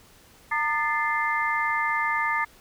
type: tone cluster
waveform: sine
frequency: 914 / 1210 / 1751 / 2090 Hz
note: A#5 / D#6 / A6 / C7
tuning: -34 / -49 / -9 / -2 cents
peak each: -28 dBFS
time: 0.51-2.45 s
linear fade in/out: 10 ms
effects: pink hiss -54 dBFS RMS until 2.6 s